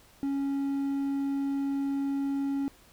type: tone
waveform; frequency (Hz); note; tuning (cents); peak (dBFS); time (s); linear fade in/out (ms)
triangle; 277.1; C#4; -1; -25; 0.23-2.68; 0
effects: pink hiss -58 dBFS RMS until 2.92 s